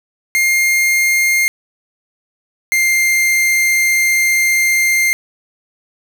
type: tone pair in turn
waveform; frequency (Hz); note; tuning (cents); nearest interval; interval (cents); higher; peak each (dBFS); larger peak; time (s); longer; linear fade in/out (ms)
45% pulse; 2120 / 2105; C7 / C7; +22 / +10; unison; 12; first; -11; neither; 0.35-1.48 / 2.72-5.13; second; 0
effects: none